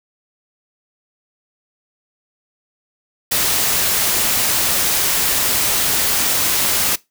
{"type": "noise", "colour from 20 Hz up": "white", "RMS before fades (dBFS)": -17, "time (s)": [3.31, 6.96], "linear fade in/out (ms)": 10, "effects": ["noise-tail reverb RT60 0.2 s tail -21 dB re dry"]}